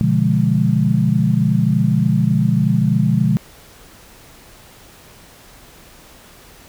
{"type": "chord", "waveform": "sine", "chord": "B diminished seventh", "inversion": "none", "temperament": "equal", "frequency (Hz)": [123.47, 146.83, 174.61, 207.7], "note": ["B2", "D3", "F3", "Ab3"], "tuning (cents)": [0, 0, 0, 0], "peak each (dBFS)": -18, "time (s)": [0.01, 3.37], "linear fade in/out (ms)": 0, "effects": ["pink hiss -44 dBFS RMS until 6.68 s"]}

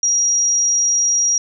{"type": "tone", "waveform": "sine", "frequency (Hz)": 5710, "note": "F8", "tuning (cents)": 37, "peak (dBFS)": -13, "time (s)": [0.03, 1.38], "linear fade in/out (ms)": 2, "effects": []}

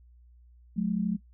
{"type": "tone pair together", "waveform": "sine", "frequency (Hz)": [182.81, 215.6], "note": ["F#3", "A3"], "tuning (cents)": [-21, -35], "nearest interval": "minor third", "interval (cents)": 286, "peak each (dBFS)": [-28, -28], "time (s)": [0.76, 1.17], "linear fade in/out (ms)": 20, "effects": ["noise-tail reverb RT60 0.1 s tail -18 dB re dry", "added 60 Hz sine -53 dBFS peak until 1.33 s"]}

